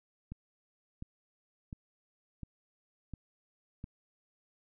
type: click train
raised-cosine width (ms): 5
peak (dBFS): -29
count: 6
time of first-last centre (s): 0.32-3.841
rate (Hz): 1.42
effects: none